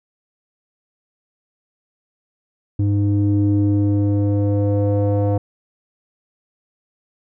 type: tone with low-pass filter sweep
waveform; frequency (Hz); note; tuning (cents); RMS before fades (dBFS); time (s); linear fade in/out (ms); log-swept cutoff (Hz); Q
square; 101.7; G#2; -36; -17; 2.79-5.38; 5; 240 to 610; 3
effects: none